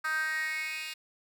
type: tone with high-pass filter sweep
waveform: 10% pulse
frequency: 313 Hz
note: D#4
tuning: 10 cents sharp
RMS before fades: -33 dBFS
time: 0.04-0.94 s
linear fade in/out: 10 ms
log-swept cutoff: 1400 to 2900 Hz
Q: 6.6
effects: none